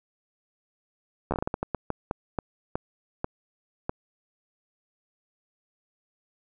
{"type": "slowing click train", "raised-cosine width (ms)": 1, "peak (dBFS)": -13, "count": 16, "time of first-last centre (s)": [1.31, 3.894], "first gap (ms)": 12, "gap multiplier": 1.33, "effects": []}